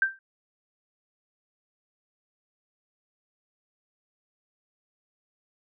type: tone with exponential decay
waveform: sine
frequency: 1568 Hz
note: G6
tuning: in tune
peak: -16 dBFS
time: 0.02-0.19 s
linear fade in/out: 2 ms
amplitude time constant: 35 ms
effects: none